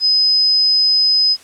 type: tone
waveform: sine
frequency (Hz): 5040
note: D#8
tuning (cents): +21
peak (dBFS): -10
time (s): 0-1.37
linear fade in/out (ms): 50
effects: white hiss -44 dBFS RMS until 1.43 s + low-pass 9000 Hz 12 dB/octave